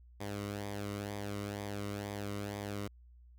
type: tone with flanger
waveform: sawtooth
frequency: 101.9 Hz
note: G#2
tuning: 32 cents flat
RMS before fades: -40 dBFS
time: 0.2-2.88 s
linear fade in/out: 10 ms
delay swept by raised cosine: 0.71 to 1.21 ms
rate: 2.1 Hz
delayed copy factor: -0.6
effects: added 60 Hz sine -55 dBFS peak until 3.38 s